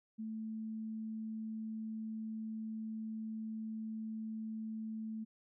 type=tone; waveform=sine; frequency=220 Hz; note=A3; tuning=in tune; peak=-39 dBFS; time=0.18-5.25 s; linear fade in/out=20 ms; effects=none